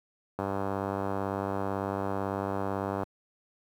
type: click train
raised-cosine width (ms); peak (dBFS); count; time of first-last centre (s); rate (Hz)
1; -17; 260; 0.39-3.033; 98
effects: high-pass 80 Hz 12 dB/octave + 9-bit